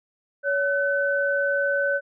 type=tone pair together; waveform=sine; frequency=563.2 / 1514 Hz; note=C#5 / F#6; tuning=+27 / +39 cents; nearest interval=octave + perfect fourth; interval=1712 cents; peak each=-23 dBFS; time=0.43-2.01 s; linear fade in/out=50 ms; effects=none